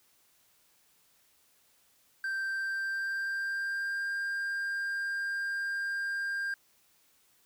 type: tone with pitch glide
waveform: triangle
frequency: 1568 to 1598.2 Hz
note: G6 to G6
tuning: 0 to +33 cents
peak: -29 dBFS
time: 2.24-6.54 s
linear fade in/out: 2 ms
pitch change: +33 cents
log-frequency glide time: 2.49-4.1 s
effects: white hiss -67 dBFS RMS until 7.45 s